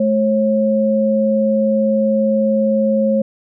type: tone pair together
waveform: sine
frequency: 215.2 / 542.3 Hz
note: A3 / C#5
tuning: -38 / -38 cents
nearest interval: octave + major third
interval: 1600 cents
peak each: -15 dBFS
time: 0-3.22 s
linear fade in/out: 5 ms
effects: none